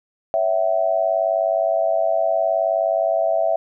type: tone with amplitude modulation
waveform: sine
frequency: 659.3 Hz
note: E5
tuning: in tune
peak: -12 dBFS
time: 0.34-3.56 s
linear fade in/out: 0 ms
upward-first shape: sine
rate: 99.3 Hz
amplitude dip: 95%
effects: none